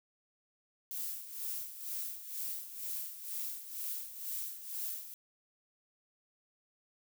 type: noise with tremolo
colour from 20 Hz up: violet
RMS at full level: -38 dBFS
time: 0.91-5.14 s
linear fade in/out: 0 ms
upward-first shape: sine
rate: 2.1 Hz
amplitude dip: 70%
effects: none